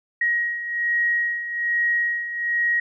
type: beating tone pair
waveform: sine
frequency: 1891 / 1892.2 Hz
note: A#6 / A#6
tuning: +24 / +25 cents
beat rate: 1.2 Hz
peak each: -27 / -21 dBFS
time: 0.21-2.8 s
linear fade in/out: 5 ms
effects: none